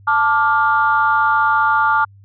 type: chord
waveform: sine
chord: D minor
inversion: second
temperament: just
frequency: 881 / 1174.7 / 1409.6 Hz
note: A5 / D6 / F6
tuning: +2 / 0 / +16 cents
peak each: -16 dBFS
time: 0.07-2.05 s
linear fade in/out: 10 ms
effects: tanh soft clip ceiling -3 dBFS + added 99 Hz sine -42 dBFS peak until 2.24 s